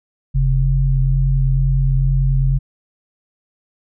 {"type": "tone pair together", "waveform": "sine", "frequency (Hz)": [44.15, 134.6], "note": ["F1", "C3"], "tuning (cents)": [20, 49], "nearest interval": "octave + perfect fifth", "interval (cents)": 1929, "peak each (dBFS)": -15, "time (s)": [0.34, 2.59], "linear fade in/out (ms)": 20, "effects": []}